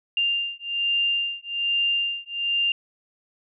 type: beating tone pair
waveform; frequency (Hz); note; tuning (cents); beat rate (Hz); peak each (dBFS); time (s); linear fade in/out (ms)
sine; 2794 / 2795.2; F7 / F7; 0 / +1; 1.2; -25; 0.17-2.72; 2
effects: none